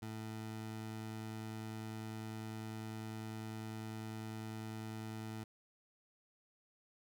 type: tone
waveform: 20% pulse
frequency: 110 Hz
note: A2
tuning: in tune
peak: -38 dBFS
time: 0.02-5.44 s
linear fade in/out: 5 ms
effects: none